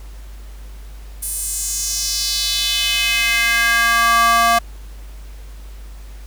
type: tone with high-pass filter sweep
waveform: square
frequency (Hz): 232.3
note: A#3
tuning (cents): -6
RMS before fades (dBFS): -17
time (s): 1.22-4.59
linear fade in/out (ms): 10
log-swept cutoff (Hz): 10000 to 860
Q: 2.8
effects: added 50 Hz sine -32 dBFS peak until 6.26 s + pink hiss -47 dBFS RMS until 6.26 s